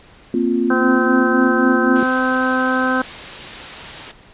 sine chord, Bb suspended second, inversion none, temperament equal, 233.1 / 261.6 / 349.2 Hz, Bb3 / C4 / F4, 0 / 0 / 0 cents, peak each -19 dBFS, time 0.34-2.03 s, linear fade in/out 2 ms
harmonic tone, 257.7 Hz, C4, 26 cents flat, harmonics 1 / 2 / 3 / 4 / 5 / 6, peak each -19 / -23 / -26 / -25 / -23 / -20 dBFS, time 0.7-3.02 s, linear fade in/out 5 ms
white noise, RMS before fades -31 dBFS, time 1.95-4.12 s, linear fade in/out 10 ms
effects pink hiss -46 dBFS RMS until 4.33 s + resampled to 8000 Hz

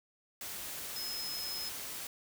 sine tone in noise, 5140 Hz, E8, 45 cents flat, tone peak -38 dBFS, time 0.96-1.69 s, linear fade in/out 2 ms, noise white, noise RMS -42 dBFS, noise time 0.41-2.07 s, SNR +1 dB, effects none

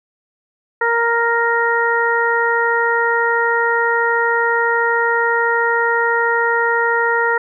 harmonic tone, 466.2 Hz, A#4, in tune, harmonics 1 / 2 / 3 / 4, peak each -19 / -19 / -19 / -19 dBFS, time 0.81-7.38 s, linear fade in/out 5 ms, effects none

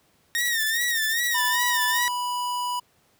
sawtooth tone with vibrato, 1840 Hz, A#6, 23 cents flat, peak -19 dBFS, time 0.35-2.08 s, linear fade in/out 0 ms, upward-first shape sine, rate 2.5 Hz, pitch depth 92 cents each way
violet noise with tremolo, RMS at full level -32 dBFS, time 0.38-2.04 s, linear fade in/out 2 ms, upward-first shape square, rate 14 Hz, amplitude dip 75%
square tone, 983 Hz, B5, 8 cents flat, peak -26 dBFS, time 1.34-2.8 s, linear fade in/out 10 ms
effects pink hiss -63 dBFS RMS until 3.19 s + high-pass 80 Hz 12 dB/octave

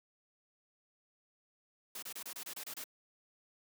white noise bursts, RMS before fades -44 dBFS, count 9, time 1.95-2.841 s, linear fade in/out 5 ms, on 75 ms, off 27 ms, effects high-pass 200 Hz 12 dB/octave

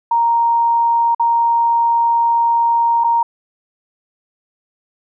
sine tone with dropouts, 932.3 Hz, A#5, in tune, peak -11 dBFS, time 0.11-3.23 s, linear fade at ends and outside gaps 5 ms, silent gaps 1.148-1.196 / 3.039-3.043 s, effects none

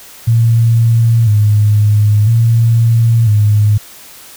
sine tone with vibrato, 110 Hz, A2, in tune, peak -6 dBFS, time 0.27-3.78 s, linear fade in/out 10 ms, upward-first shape square, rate 0.5 Hz, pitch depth 80 cents each way, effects white hiss -36 dBFS RMS until 4.36 s

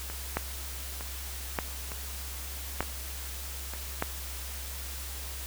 two click trains, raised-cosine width 0.5 ms, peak -12 / -24 dBFS, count 4 / 5, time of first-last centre 0.37-4.024 / 0.1-3.736 s, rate 0.821 / 1.1 Hz, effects added 66 Hz sine -39 dBFS peak until 5.46 s + white hiss -41 dBFS RMS until 5.46 s

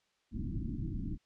pink low-pass noise, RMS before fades -37 dBFS, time 0.31-1.18 s, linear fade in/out 50 ms, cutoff 330 Hz, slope 96 dB/octave, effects white hiss -75 dBFS RMS until 1.25 s + low-pass 5000 Hz 12 dB/octave

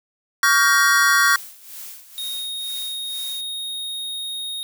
square chord, G half-diminished seventh, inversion second, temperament just, 1128.9 / 1411.2 / 1568 / 1881.6 Hz, Db6 / F6 / G6 / Bb6, +31 / +18 / 0 / +16 cents, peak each -20 dBFS, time 0.43-1.36 s, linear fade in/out 2 ms
blue noise with tremolo, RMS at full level -35 dBFS, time 1.23-3.41 s, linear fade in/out 2 ms, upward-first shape sine, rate 2.1 Hz, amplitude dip 75%
square tone, 3729 Hz, A#7, in tune, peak -27 dBFS, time 2.18-4.63 s, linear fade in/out 0 ms
effects none

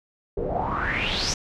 pink noise with low-pass filter sweep, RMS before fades -26 dBFS, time 0.37-1.34 s, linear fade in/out 5 ms, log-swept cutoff 410 to 6300 Hz, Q 6.3, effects none

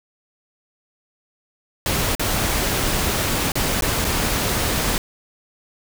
pink noise with dropouts, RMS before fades -21 dBFS, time 1.86-4.98 s, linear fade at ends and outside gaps 1 ms, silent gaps 2.151-2.195 / 3.519-3.555 / 3.809-3.822 / 4.045-4.049 s, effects none

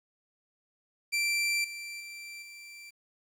sawtooth tone with level steps, 2349 Hz, D7, in tune, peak -23 / -35 / -38 / -42 dBFS, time 1.12-2.91 s, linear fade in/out 20 ms, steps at 1.64 / 2 / 2.42 s, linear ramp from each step 5 ms, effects low-pass 11000 Hz 12 dB/octave + 10-bit

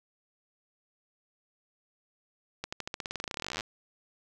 accelerating click train, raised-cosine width 0.2 ms, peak -17 dBFS, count 30, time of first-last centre 2.64-3.608 s, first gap 85 ms, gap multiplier 0.92, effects none

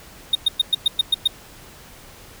triangle tone bursts, 3700 Hz, A#7, 14 cents flat, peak -11 dBFS, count 8, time 0.33-1.276 s, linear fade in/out 5 ms, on 22 ms, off 110 ms, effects pink hiss -44 dBFS RMS until 2.4 s

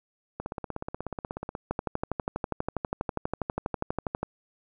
two click trains, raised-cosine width 1 ms, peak -19 / -14 dBFS, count 20 / 32, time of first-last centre 0.4-1.552 / 1.71-4.23 s, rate 16.5 / 12.3 Hz, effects none

